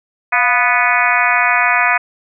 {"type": "harmonic tone with a mistuned harmonic", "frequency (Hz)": 246.9, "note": "B3", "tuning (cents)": 0, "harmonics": [3, 4, 5, 6, 7, 8, 9, 10], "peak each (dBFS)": [-19, -19, -19, -19, -19, -19, -19, -19], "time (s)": [0.32, 1.98], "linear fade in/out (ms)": 10, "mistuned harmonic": 3, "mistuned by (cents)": -75, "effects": []}